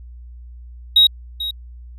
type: tone with echo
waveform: triangle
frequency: 3800 Hz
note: A#7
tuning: 33 cents sharp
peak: -5 dBFS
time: 0.96-1.07 s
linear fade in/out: 5 ms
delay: 440 ms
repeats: 1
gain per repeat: -15 dB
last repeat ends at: 1.51 s
effects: tanh soft clip ceiling -4 dBFS + added 60 Hz sine -35 dBFS peak until 1.98 s